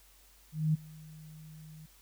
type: tone with ADSR envelope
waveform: sine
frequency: 155.6 Hz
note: D#3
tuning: in tune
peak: -23 dBFS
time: 0.52-1.86 s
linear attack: 220 ms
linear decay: 17 ms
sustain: -24 dB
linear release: 6 ms
effects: added 49 Hz sine -62 dBFS peak until 2.01 s + white hiss -62 dBFS RMS until 2.01 s